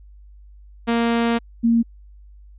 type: tone pair in turn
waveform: sawtooth / sine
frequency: 233.1 / 231.6 Hz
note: A#3 / A#3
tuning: 0 / -11 cents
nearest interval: unison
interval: 11 cents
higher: first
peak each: -13 dBFS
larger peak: neither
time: 0.87-1.39 / 1.63-1.83 s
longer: first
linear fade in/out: 20 ms
effects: added 50 Hz sine -42 dBFS peak until 2.58 s + resampled to 8000 Hz